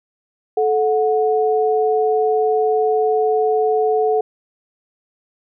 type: tone pair together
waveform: sine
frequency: 435 / 731.6 Hz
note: A4 / F#5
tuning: -20 / -20 cents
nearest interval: major sixth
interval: 900 cents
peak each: -15 / -19 dBFS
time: 0.57-4.21 s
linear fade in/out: 5 ms
effects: none